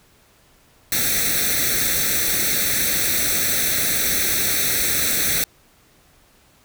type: noise with comb filter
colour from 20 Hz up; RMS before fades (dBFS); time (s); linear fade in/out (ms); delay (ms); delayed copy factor
white; -20; 0.92-5.44; 2; 0.5; +0.85
effects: pink hiss -55 dBFS RMS until 6.64 s